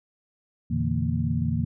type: tone cluster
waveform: sine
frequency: 86.5 / 119.5 / 147.3 / 165.2 / 230.3 Hz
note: F2 / A#2 / D3 / E3 / A#3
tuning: -16 / +43 / +6 / +4 / -21 cents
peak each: -29 dBFS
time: 0.7-1.65 s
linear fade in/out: 10 ms
effects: none